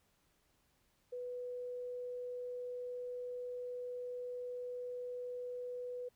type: tone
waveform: sine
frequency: 493.9 Hz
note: B4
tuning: in tune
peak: -40 dBFS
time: 1.12-6.09 s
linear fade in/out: 10 ms
effects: pink hiss -75 dBFS RMS until 6.15 s